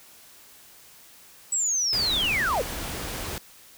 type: linear sweep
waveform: sine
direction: down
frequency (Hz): 7900 to 415.3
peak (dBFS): -22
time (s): 1.52-2.62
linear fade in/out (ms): 5
type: noise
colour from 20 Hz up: pink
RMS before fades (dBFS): -33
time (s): 1.93-3.38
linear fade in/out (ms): 0
effects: white hiss -51 dBFS RMS until 3.77 s